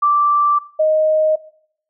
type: tone pair in turn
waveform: sine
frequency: 1171 / 623 Hz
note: D6 / D#5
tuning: -5 / +2 cents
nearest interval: major seventh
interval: 1093 cents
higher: first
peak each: -11 dBFS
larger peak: neither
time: 0.02-0.59 / 0.79-1.36 s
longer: neither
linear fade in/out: 10 ms
effects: noise-tail reverb RT60 0.6 s tail -19 dB re dry